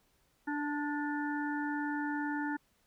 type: harmonic tone with a mistuned harmonic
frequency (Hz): 293.7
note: D4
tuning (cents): 0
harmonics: 1 / 3 / 5 / 6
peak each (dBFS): -34 / -39 / -41 / -42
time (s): 0.47-2.57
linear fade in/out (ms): 10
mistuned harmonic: 5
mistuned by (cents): -21
effects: pink hiss -72 dBFS RMS until 2.86 s